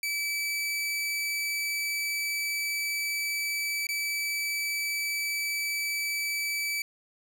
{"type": "tone with dropouts", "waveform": "sawtooth", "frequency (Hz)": 2305, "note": "D7", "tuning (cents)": -33, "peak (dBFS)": -25, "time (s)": [0.03, 6.82], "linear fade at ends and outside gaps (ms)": 2, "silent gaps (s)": [3.869, 3.889], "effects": []}